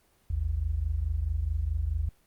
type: tone pair together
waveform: sine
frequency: 54.83 / 79.5 Hz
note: A1 / D#2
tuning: -5 / +38 cents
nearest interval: tritone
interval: 643 cents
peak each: -30 / -28 dBFS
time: 0.3-2.09 s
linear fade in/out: 5 ms
effects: pink hiss -66 dBFS RMS until 2.26 s + Opus 24 kbps